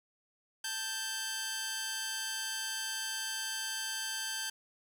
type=tone pair together; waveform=10% pulse; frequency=880 / 1568 Hz; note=A5 / G6; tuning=0 / 0 cents; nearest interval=minor seventh; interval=1000 cents; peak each=-35 / -27 dBFS; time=0.64-4.5 s; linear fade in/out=5 ms; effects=9-bit